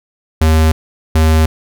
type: tone pair in turn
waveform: square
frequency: 79.2 / 79.2 Hz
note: D#2 / D#2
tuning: +31 / +31 cents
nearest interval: unison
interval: 0 cents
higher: neither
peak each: -8 dBFS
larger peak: neither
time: 0.41-0.72 / 1.15-1.46 s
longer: neither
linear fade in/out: 5 ms
effects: none